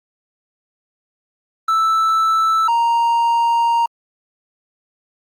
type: tone pair in turn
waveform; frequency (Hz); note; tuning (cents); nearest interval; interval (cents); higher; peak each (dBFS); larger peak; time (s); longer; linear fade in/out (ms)
triangle; 1318.5 / 932.3; E6 / A#5; 0 / 0; tritone; 600; first; -11; neither; 1.68-2.68 / 2.68-3.86; second; 5
effects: Opus 24 kbps